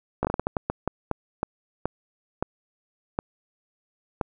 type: slowing click train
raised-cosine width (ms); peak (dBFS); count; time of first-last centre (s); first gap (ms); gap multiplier
1; -10; 16; 0.23-4.212; 17; 1.34
effects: none